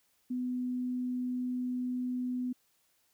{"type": "tone", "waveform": "sine", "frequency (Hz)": 250.1, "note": "B3", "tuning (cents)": 22, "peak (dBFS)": -31, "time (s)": [0.3, 2.53], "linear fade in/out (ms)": 10, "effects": ["white hiss -72 dBFS RMS until 3.13 s"]}